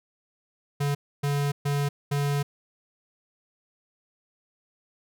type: tone bursts at uneven times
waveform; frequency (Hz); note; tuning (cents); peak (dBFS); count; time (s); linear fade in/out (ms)
square; 142.9; D3; -47; -24; 4; 0.8-0.95 / 1.23-1.52 / 1.65-1.89 / 2.11-2.43; 10
effects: none